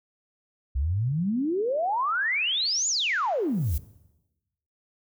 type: exponential two-way sweep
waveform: sine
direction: up then down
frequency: 61.74 to 7130 to 61.74 Hz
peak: -23 dBFS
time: 0.75-3.78 s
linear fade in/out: 10 ms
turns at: 2.88 s
type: noise with exponential growth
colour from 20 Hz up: violet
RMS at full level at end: -36 dBFS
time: 3.32-3.78 s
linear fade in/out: 2 ms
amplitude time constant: 100 ms
effects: noise-tail reverb RT60 1.0 s tail -18 dB re dry